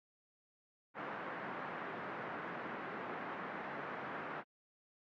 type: band-pass noise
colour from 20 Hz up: white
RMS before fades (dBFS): -44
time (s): 0.94-4.44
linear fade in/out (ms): 50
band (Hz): 150 to 1700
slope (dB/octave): 24
effects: AAC 64 kbps